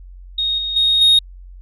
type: tone with level steps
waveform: sine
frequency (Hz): 3729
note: A#7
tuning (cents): 0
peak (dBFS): -16 / -20 / -11 / -6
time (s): 0.38-1.19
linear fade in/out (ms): 5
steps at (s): 0.58 / 0.76 / 1.01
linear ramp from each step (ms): 5
effects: tanh soft clip ceiling -7 dBFS + added 45 Hz sine -35 dBFS peak until 1.61 s